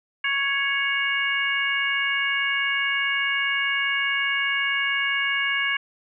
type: harmonic tone with a mistuned harmonic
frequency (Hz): 554.4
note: C#5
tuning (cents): 0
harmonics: 2 / 3 / 4 / 5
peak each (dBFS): -32 / -25 / -25 / -28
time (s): 0.24-5.77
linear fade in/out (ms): 5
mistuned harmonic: 5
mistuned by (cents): +35
effects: none